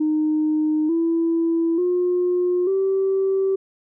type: tone with pitch steps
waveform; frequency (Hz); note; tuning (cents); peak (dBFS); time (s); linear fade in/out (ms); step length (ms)
sine; 307.9 / 331.9 / 357.8 / 385.7; D#4 / E4 / F4 / G4; -18 / +12 / +42 / -28; -16; 0-3.56; 10; 890
effects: tanh soft clip ceiling -13 dBFS